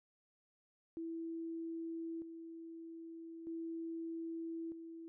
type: tone with tremolo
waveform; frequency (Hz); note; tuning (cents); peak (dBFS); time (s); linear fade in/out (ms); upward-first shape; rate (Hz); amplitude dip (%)
sine; 329.6; E4; 0; -40; 0.97-5.08; 0; square; 0.4; 55
effects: none